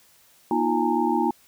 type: tone cluster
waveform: sine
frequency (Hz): 239.2 / 312.7 / 349.8 / 827 / 914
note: A#3 / D#4 / F4 / G#5 / A#5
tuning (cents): +45 / +9 / +3 / -8 / -34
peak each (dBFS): -26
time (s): 0.51-1.31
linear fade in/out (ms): 2
effects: white hiss -57 dBFS RMS until 1.47 s